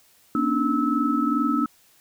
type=tone cluster; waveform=sine; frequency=236.6 / 277.7 / 300.3 / 1302 Hz; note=A#3 / C#4 / D4 / E6; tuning=+26 / +3 / +39 / -22 cents; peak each=-25 dBFS; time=0.35-1.66 s; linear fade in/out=2 ms; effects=white hiss -58 dBFS RMS until 2 s